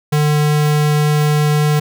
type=tone; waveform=square; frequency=149.7 Hz; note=D3; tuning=33 cents sharp; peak=-12 dBFS; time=0.12-1.8 s; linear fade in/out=10 ms; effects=none